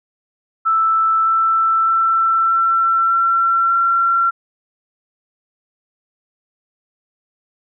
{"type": "tone with pitch steps", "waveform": "sine", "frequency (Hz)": [1321, 1329.4, 1337.9, 1346.4, 1355, 1363.6], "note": ["E6", "E6", "E6", "E6", "E6", "F6"], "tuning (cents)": [3, 14, 25, 36, 47, -42], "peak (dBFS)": -12, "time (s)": [0.65, 4.31], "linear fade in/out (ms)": 20, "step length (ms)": 610, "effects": []}